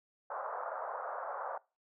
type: band-pass noise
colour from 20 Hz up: pink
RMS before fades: -40 dBFS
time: 0.3-1.58 s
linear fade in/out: 5 ms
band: 530 to 1400 Hz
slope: 48 dB/octave
effects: noise-tail reverb RT60 0.3 s tail -23 dB re dry